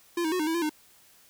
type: tone with pitch steps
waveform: square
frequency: 344.5 / 316.4 / 365.5 / 306.9 / 325.3 / 342.1 / 305.3 Hz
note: F4 / D#4 / F#4 / D#4 / E4 / F4 / D#4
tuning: -24 / +29 / -21 / -24 / -23 / -36 / -33 cents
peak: -26 dBFS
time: 0.17-0.695 s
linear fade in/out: 5 ms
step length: 75 ms
effects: white hiss -58 dBFS RMS until 1.29 s